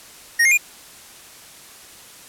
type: tone with pitch steps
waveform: square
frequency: 1864 / 2129 / 2431 Hz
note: A#6 / C7 / D#7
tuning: -1 / +30 / -41 cents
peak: -13 dBFS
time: 0.39-0.576 s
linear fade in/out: 10 ms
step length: 62 ms
effects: white hiss -43 dBFS RMS until 2.28 s + low-pass 12000 Hz 12 dB/octave